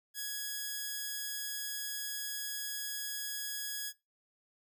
5% pulse tone, 1670 Hz, G#6, 9 cents sharp, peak -26 dBFS, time 0.14-3.93 s, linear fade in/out 50 ms, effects noise-tail reverb RT60 0.2 s tail -18 dB re dry

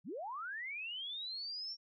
sine linear sweep, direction up, 128.2 to 5550 Hz, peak -40 dBFS, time 0.04-1.77 s, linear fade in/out 50 ms, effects none

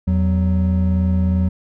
triangle tone pair together, 82.95 / 186.1 Hz, E2 / F#3, +11 / +10 cents, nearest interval octave + major second, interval 1399 cents, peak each -14 / -16 dBFS, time 0.07-1.49 s, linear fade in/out 10 ms, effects none

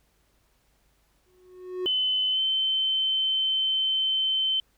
triangle tone with exponential growth, 366.1 Hz, F#4, 18 cents flat, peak -23 dBFS, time 1.26-1.86 s, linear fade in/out 0 ms, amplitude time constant 130 ms
sine tone with pitch glide, 3034 to 3082 Hz, F#7 to G7, +43 to -30 cents, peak -22 dBFS, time 1.86-4.6 s, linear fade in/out 2 ms, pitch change +27 cents, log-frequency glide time 2.31-2.4 s
effects added 50 Hz sine -68 dBFS peak until 4.77 s + pink hiss -68 dBFS RMS until 4.77 s

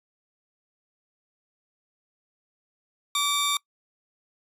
sawtooth tone pair together, 1154 / 3645 Hz, D6 / A#7, -31 / -40 cents, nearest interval octave + minor sixth, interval 1991 cents, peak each -22 dBFS, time 3.15-3.57 s, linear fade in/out 2 ms, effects noise-tail reverb RT60 0.1 s tail -23 dB re dry + resampled to 32000 Hz

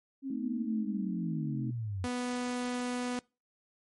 sine linear sweep, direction down, 274.1 to 85.9 Hz, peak -33 dBFS, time 0.22-2.08 s, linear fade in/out 50 ms
sine chord, A diminished, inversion none, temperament equal, 220 / 261.6 / 311.1 Hz, A3 / C4 / Eb4, 0 / 0 / 0 cents, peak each -37 / -40 / -40 dBFS, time 0.3-1.71 s, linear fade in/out 5 ms
sawtooth tone, 246.9 Hz, B3, in tune, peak -28 dBFS, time 2.04-3.19 s, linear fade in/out 0 ms
effects noise-tail reverb RT60 0.3 s tail -25 dB re dry + MP3 48 kbps

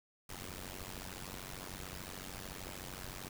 pink noise with amplitude modulation, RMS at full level -42 dBFS, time 0.29-3.29 s, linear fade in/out 5 ms, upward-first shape sine, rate 93.4 Hz, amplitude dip 95%, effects none

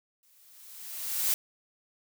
blue noise with exponential growth, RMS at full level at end -25 dBFS, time 0.23-1.34 s, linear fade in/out 1 ms, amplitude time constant 240 ms, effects none

